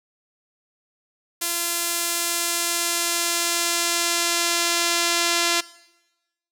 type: tone with band-pass filter sweep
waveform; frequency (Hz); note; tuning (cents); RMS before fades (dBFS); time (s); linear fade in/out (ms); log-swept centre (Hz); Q
sawtooth; 342.4; F4; -34; -23; 1.41-5.61; 10; 11000 to 5100; 0.76
effects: noise-tail reverb RT60 1.0 s tail -20 dB re dry